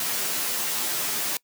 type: noise with comb filter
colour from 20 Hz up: white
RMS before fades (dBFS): -27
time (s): 0-1.37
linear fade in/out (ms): 2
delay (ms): 11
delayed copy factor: -0.9
effects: noise-tail reverb RT60 0.1 s tail -23 dB re dry + high-pass 150 Hz 12 dB/octave